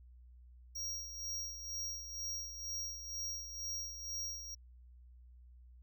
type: tone with tremolo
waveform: square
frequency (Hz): 5640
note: F8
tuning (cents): +16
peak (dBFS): -38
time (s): 0.75-4.55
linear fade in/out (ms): 10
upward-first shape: sine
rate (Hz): 2.1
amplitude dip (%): 60
effects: added 61 Hz sine -55 dBFS peak until 5.82 s